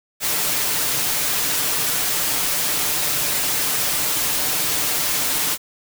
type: noise with comb filter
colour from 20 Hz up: white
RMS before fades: -21 dBFS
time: 0.2-5.58 s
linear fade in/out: 50 ms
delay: 6.7 ms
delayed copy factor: +0.5
effects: none